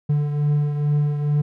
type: beating tone pair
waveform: triangle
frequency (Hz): 146.83 / 149.13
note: D3 / D3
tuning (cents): 0 / +27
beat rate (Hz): 2.3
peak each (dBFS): -16 / -25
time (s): 0.09-1.42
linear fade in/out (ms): 10
effects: none